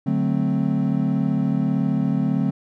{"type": "chord", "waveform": "triangle", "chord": "D dominant seventh", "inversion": "none", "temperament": "equal", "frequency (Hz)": [146.83, 185, 220, 261.6], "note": ["D3", "F#3", "A3", "C4"], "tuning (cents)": [0, 0, 0, 0], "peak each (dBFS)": -22, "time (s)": [0.06, 2.51], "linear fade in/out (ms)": 10, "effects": []}